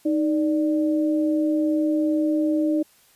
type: tone pair together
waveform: sine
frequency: 310.3 / 587.3 Hz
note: D#4 / D5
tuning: -5 / 0 cents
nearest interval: major seventh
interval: 1105 cents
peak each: -19 / -27 dBFS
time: 0.05-2.83 s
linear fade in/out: 10 ms
effects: white hiss -57 dBFS RMS until 3.15 s + resampled to 32000 Hz